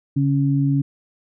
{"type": "tone pair together", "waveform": "sine", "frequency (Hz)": [140.94, 277.2], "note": ["C#3", "C#4"], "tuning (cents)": [29, 0], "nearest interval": "octave", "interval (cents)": 1171, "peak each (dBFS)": [-17, -20], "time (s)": [0.16, 0.82], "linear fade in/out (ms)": 10, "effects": []}